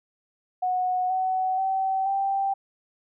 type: tone with pitch steps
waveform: sine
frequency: 734 / 750.3 / 766.9 / 784 Hz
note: F#5 / F#5 / G5 / G5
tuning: -14 / +24 / -38 / 0 cents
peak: -22 dBFS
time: 0.62-2.54 s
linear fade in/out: 10 ms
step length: 480 ms
effects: none